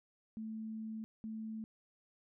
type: tone bursts at uneven times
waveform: sine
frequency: 220 Hz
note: A3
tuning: in tune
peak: -40 dBFS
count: 2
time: 0.37-1.04 / 1.24-1.64 s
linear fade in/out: 0 ms
effects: none